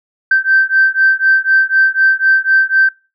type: beating tone pair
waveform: sine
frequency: 1555 / 1559 Hz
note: G6 / G6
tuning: -14 / -10 cents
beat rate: 4 Hz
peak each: -11 dBFS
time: 0.31-2.89 s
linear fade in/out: 5 ms
effects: noise-tail reverb RT60 0.3 s tail -23 dB re dry + tanh soft clip ceiling -1 dBFS